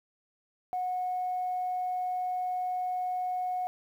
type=tone; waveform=sine; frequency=731 Hz; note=F#5; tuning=21 cents flat; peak=-28 dBFS; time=0.73-3.67 s; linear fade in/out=0 ms; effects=tanh soft clip ceiling -24 dBFS + 10-bit